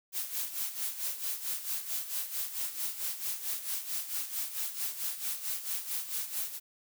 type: noise with tremolo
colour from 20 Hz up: blue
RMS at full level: -33 dBFS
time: 0.12-6.6 s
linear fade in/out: 50 ms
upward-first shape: sine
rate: 4.5 Hz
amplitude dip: 70%
effects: none